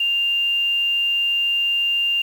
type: tone with quantisation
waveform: sine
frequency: 2794 Hz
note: F7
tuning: in tune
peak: -17 dBFS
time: 0-2.22 s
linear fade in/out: 5 ms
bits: 7
effects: none